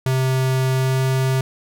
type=tone with pitch glide; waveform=square; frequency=130.81 to 131.64 Hz; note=C3 to C3; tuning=0 to +11 cents; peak=-17 dBFS; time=0.06-1.41 s; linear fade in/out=2 ms; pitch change=+11 cents; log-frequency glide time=0.72-1.02 s; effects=none